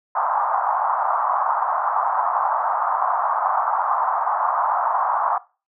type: band-pass noise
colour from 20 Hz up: white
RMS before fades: -21 dBFS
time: 0.15-5.38 s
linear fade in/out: 5 ms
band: 720 to 1200 Hz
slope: 48 dB/octave
effects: noise-tail reverb RT60 0.3 s tail -19 dB re dry